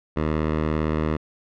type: tone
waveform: 10% pulse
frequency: 77.7 Hz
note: D#2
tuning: 2 cents flat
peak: -13 dBFS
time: 0.16-1.17 s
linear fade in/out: 10 ms
effects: low-pass 2000 Hz 12 dB/octave